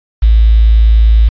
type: tone with quantisation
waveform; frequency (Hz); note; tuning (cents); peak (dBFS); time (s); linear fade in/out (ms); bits
sine; 55; A1; 0; -3; 0.22-1.29; 10; 5
effects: resampled to 11025 Hz